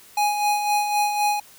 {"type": "tone with tremolo", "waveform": "square", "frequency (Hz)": 830.6, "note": "G#5", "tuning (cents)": 0, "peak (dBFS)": -18, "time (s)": [0.17, 1.4], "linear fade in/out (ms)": 5, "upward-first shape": "sine", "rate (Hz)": 3.9, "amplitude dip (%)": 50, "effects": ["white hiss -49 dBFS RMS until 1.58 s"]}